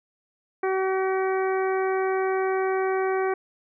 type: harmonic tone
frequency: 380 Hz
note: F#4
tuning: 46 cents sharp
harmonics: 1 / 2 / 3 / 4 / 5 / 6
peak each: -23 / -29 / -33 / -35 / -37 / -39 dBFS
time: 0.63-3.34 s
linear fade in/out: 5 ms
effects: none